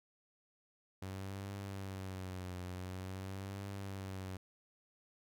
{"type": "tone with vibrato", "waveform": "sawtooth", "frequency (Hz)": 94.7, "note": "F#2", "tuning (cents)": 41, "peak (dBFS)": -38, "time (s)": [1.02, 4.37], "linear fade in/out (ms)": 5, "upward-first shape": "triangle", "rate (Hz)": 0.47, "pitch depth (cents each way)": 87, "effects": []}